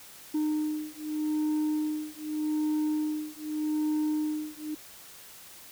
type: beating tone pair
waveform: sine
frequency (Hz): 305.1 / 305.93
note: D#4 / D#4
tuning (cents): -34 / -29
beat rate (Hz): 0.83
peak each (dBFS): -28 / -28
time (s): 0.34-4.75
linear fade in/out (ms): 10
effects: tanh soft clip ceiling -24 dBFS + white hiss -49 dBFS RMS until 5.71 s